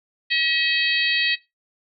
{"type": "harmonic tone", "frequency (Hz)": 640, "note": "D#5", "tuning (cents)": 49, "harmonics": [3, 4, 5, 6, 7], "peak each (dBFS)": [-23, -24, -25, -26, -26], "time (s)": [0.3, 1.36], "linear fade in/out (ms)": 20, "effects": ["noise-tail reverb RT60 0.2 s tail -18 dB re dry"]}